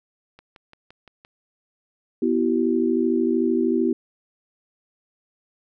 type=click train; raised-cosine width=0.3 ms; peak=-30 dBFS; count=6; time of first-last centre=0.39-1.249 s; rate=5.82 Hz
type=chord; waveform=sine; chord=E minor; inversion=second; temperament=equal with one note detuned; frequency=246.9 / 329.6 / 382.8 Hz; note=B3 / E4 / G4; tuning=0 / 0 / -41 cents; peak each=-22 / -22 / -23 dBFS; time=2.22-3.93 s; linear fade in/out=5 ms
effects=none